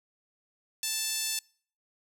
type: tone with high-pass filter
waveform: 5% pulse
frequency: 882 Hz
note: A5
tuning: 4 cents sharp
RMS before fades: -32 dBFS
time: 0.83-1.39 s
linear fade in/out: 2 ms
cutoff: 2900 Hz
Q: 0.73
effects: noise-tail reverb RT60 0.5 s tail -26 dB re dry